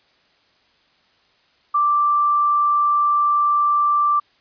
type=tone; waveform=sine; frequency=1174.7 Hz; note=D6; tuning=in tune; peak=-14 dBFS; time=1.74-4.2 s; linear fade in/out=10 ms; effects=white hiss -59 dBFS RMS until 4.4 s + resampled to 11025 Hz